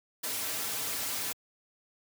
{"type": "noise with comb filter", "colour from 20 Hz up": "white", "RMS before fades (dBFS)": -34, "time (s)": [0.23, 1.33], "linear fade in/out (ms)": 10, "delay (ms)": 5.5, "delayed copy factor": -0.65, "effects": ["high-pass 100 Hz 12 dB/octave"]}